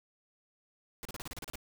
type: noise bursts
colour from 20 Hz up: pink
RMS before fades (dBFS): -42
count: 10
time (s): 1.03-1.556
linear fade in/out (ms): 0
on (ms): 22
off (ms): 34
effects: none